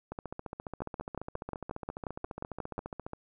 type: two click trains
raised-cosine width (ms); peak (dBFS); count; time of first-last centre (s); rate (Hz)
1; -24 / -21; 45 / 12; 0.12-3.134 / 0.82-2.781; 14.6 / 5.61
effects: none